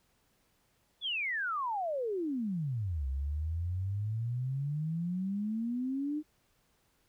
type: exponential two-way sweep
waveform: sine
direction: down then up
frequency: 3520 to 65.2 to 308.9 Hz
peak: -31 dBFS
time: 1.01-6.23 s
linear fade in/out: 50 ms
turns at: 3.07 s
effects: pink hiss -72 dBFS RMS until 7.08 s